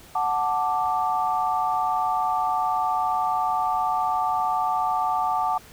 sine chord, D major, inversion first, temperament equal, 740 / 880 / 1174.7 Hz, F#5 / A5 / D6, 0 / 0 / 0 cents, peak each -25 / -25 / -26 dBFS, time 0.15-5.58 s, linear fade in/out 5 ms, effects pink hiss -48 dBFS RMS until 5.72 s

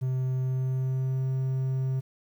triangle tone with pitch glide, 129.4 to 131.66 Hz, C3 to C3, -19 to +11 cents, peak -23 dBFS, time 0.01-2.01 s, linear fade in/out 20 ms, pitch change +30 cents, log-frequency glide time 0.38-1.26 s, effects 10-bit

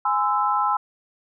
sine chord, Ab augmented, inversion none, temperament equal with one note detuned, 830.6 / 1026.7 / 1318.5 Hz, Ab5 / C6 / E6, 0 / -33 / 0 cents, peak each -23 dBFS, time 0.05-0.77 s, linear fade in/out 5 ms, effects none

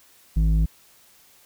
square tone with low-pass filter, 53.2 Hz, G#1, 42 cents sharp, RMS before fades -19 dBFS, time 0.36-0.66 s, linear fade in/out 10 ms, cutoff 150 Hz, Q 1.6, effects white hiss -55 dBFS RMS until 1.45 s

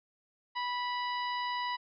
harmonic tone, 983 Hz, B5, 8 cents flat, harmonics 1 / 2 / 3 / 4 / 5, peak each -33 / -39 / -43 / -45 / -47 dBFS, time 0.55-1.77 s, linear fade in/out 20 ms, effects none

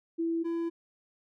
sine / triangle tone pair in turn, 331.6 / 335.1 Hz, E4 / E4, +10 / +29 cents, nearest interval unison, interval 19 cents, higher second, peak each -27 dBFS, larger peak neither, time 0.18-0.44 / 0.44-0.7 s, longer neither, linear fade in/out 20 ms, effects none

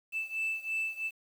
sine beating tone pair, 2639 / 2642 Hz, E7 / E7, +1 / +3 cents, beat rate 3 Hz, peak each -32 / -34 dBFS, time 0.12-1.11 s, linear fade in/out 50 ms, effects tanh soft clip ceiling -27 dBFS + 9-bit

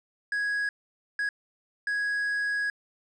triangle tone bursts at uneven times, 1661.2 Hz, G#6, in tune, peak -24 dBFS, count 3, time 0.32-0.69 / 1.19-1.29 / 1.87-2.7 s, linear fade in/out 2 ms, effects resampled to 22050 Hz + 10-bit

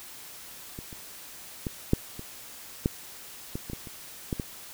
clicks, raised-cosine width 3 ms, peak -25 / -30 / -17 / -7 / -25 / -10 / -19 / -24 / -21 / -29 / -15 / -17 dBFS, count 12, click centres 0.789 / 0.928 / 1.668 / 1.934 / 2.194 / 2.859 / 3.555 / 3.699 / 3.733 / 3.872 / 4.328 / 4.398 s, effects white hiss -45 dBFS RMS until 4.73 s

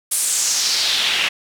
pink noise with band-pass filter sweep, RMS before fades -19 dBFS, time 0.11-1.29 s, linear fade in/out 10 ms, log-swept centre 10000 to 2500 Hz, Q 2.6, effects none

